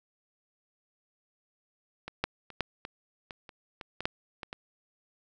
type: clicks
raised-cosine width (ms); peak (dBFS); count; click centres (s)
0.3; -22 / -11 / -30 / -12 / -22 / -24 / -30 / -24 / -20 / -11 / -22 / -22; 12; 2.08 / 2.24 / 2.503 / 2.607 / 2.851 / 3.308 / 3.492 / 3.812 / 4.006 / 4.055 / 4.432 / 4.529
effects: none